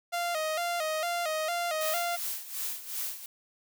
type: tone with vibrato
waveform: sawtooth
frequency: 659 Hz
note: E5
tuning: 1 cent flat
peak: -25 dBFS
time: 0.12-2.17 s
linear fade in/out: 20 ms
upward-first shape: square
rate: 2.2 Hz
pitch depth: 90 cents each way
type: noise with tremolo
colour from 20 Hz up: blue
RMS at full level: -33 dBFS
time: 1.81-3.26 s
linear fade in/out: 2 ms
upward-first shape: sine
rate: 2.7 Hz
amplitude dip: 75%
effects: none